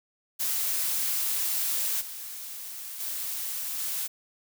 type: noise with level steps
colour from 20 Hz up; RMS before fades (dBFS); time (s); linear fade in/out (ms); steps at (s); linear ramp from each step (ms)
blue; -28 / -39 / -33 / -31; 0.39-4.08; 20; 2 / 2.99 / 3.78; 20
effects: none